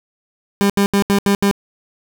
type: tone bursts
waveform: 30% pulse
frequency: 200.1 Hz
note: G3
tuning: 36 cents sharp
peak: -9 dBFS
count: 6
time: 0.61-1.512 s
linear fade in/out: 0 ms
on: 87 ms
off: 76 ms
effects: none